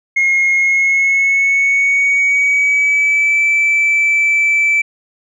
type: tone with pitch glide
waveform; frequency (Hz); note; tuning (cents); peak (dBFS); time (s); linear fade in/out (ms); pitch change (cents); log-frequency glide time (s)
sine; 2152 to 2320; C7 to D7; +48 to -22; -8; 0.16-4.82; 10; +130; 0.53-3.42
effects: tanh soft clip ceiling -8 dBFS